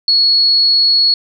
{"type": "tone", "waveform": "sine", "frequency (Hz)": 4356, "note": "C#8", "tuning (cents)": -31, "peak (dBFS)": -8, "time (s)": [0.08, 1.14], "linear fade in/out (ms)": 2, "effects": []}